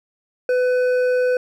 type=tone with hard clipping; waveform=sine; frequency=501 Hz; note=B4; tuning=25 cents sharp; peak=-17 dBFS; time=0.49-1.37 s; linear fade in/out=2 ms; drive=7 dB; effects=none